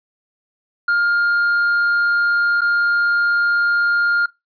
triangle tone with dropouts, 1408 Hz, F6, 14 cents sharp, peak -12 dBFS, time 0.88-4.26 s, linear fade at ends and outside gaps 5 ms, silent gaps 2.609-2.616 s, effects noise-tail reverb RT60 0.2 s tail -21 dB re dry + resampled to 11025 Hz

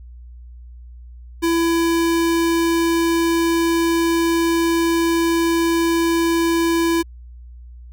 square tone, 334.2 Hz, E4, 24 cents sharp, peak -16 dBFS, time 1.42-7.03 s, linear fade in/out 20 ms, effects added 60 Hz sine -36 dBFS peak until 7.92 s

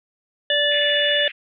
harmonic tone, 583 Hz, D5, 13 cents flat, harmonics 1 / 3 / 5 / 6, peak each -22 / -22 / -22 / -22 dBFS, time 0.5-1.28 s, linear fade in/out 2 ms
white band-pass noise, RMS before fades -34 dBFS, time 0.71-1.32 s, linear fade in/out 10 ms, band 1700 to 2800 Hz, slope 48 dB/octave
effects none

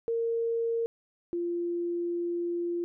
sine tone pair in turn, 461 / 345.6 Hz, A#4 / F4, -19 / -18 cents, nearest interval perfect fourth, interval 499 cents, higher first, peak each -26 / -28 dBFS, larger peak first, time 0.08-0.86 / 1.33-2.84 s, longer second, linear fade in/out 0 ms, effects none

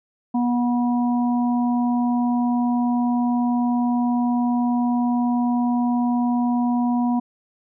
harmonic tone, 242.7 Hz, B3, 30 cents flat, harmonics 1 / 3 / 4, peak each -18 / -28 / -30 dBFS, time 0.34-7.2 s, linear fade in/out 10 ms, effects none

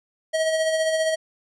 square tone with tremolo, 638 Hz, D#5, 43 cents sharp, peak -19 dBFS, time 0.33-1.16 s, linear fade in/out 20 ms, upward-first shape sine, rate 15 Hz, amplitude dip 40%, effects resampled to 24000 Hz

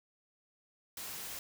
white noise, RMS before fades -43 dBFS, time 0.97-1.39 s, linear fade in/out 2 ms, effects none

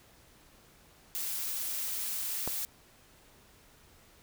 blue noise, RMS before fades -35 dBFS, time 1.15-2.65 s, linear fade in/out 0 ms
click, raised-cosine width 1 ms, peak -20 dBFS, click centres 2.476 s
effects pink hiss -60 dBFS RMS until 4.22 s

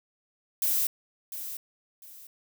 violet noise with echo, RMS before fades -26 dBFS, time 0.62-0.87 s, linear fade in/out 2 ms, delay 700 ms, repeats 2, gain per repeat -11 dB, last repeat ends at 2.27 s, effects none

